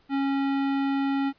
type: tone with hard clipping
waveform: sine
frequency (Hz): 275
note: C#4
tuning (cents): -14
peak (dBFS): -25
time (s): 0.09-1.33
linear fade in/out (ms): 50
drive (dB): 17
effects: pink hiss -63 dBFS RMS until 1.38 s + resampled to 11025 Hz